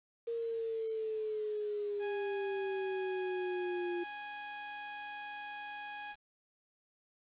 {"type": "exponential sweep", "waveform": "sine", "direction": "down", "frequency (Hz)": [466.2, 348.2], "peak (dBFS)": -34, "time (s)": [0.27, 4.04], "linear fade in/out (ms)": 10}
{"type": "tone", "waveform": "20% pulse", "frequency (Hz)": 829, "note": "G#5", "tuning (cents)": -3, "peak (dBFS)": -37, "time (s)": [1.99, 6.16], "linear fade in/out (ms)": 50}
{"effects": ["resampled to 8000 Hz", "10-bit"]}